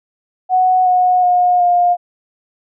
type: tone with pitch steps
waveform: sine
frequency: 740 / 729 / 718.1 / 707.4 Hz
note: F#5 / F#5 / F5 / F5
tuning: 0 / -26 / +48 / +22 cents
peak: -9 dBFS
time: 0.49-1.97 s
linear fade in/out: 50 ms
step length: 370 ms
effects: none